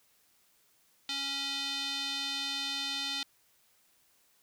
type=tone with band-pass filter; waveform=square; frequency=277.2 Hz; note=C#4; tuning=in tune; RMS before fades=-35 dBFS; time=1.09-3.23 s; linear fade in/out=2 ms; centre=3800 Hz; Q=3.3; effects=white hiss -68 dBFS RMS until 4.42 s